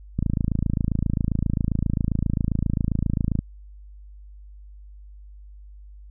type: click train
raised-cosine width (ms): 5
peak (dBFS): -10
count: 89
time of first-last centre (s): 0.19-3.39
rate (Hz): 27.5
effects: added 50 Hz sine -41 dBFS peak until 6.1 s